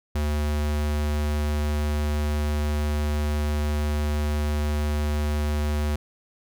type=tone; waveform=square; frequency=74.5 Hz; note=D2; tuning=25 cents sharp; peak=-23 dBFS; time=0.15-5.96 s; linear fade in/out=5 ms; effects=none